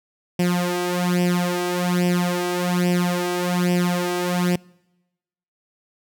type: tone with flanger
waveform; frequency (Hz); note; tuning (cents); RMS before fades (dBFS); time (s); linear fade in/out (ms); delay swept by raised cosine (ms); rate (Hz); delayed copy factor
sawtooth; 177.6; F3; +29; -21; 0.39-4.56; 5; 0.37 to 2.57; 1.2; +0.8
effects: noise-tail reverb RT60 1.0 s tail -26 dB re dry